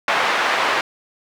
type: band-pass noise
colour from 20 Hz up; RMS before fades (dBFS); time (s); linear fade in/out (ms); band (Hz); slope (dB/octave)
pink; -19; 0.08-0.81; 2; 780 to 2400; 12
effects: none